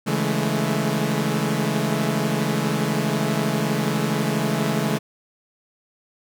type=chord; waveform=sawtooth; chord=A major seventh; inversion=first; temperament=equal with one note detuned; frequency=140.69 / 164.81 / 207.7 / 220 Hz; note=C#3 / E3 / G#3 / A3; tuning=+26 / 0 / 0 / 0 cents; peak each=-22 dBFS; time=0.06-4.99 s; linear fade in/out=20 ms; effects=none